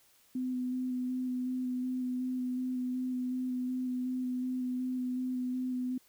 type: tone with vibrato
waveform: sine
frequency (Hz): 253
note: B3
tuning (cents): +42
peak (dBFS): -31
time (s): 0.35-5.98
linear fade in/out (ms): 5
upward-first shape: square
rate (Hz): 2.7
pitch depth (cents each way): 12
effects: white hiss -65 dBFS RMS until 6.08 s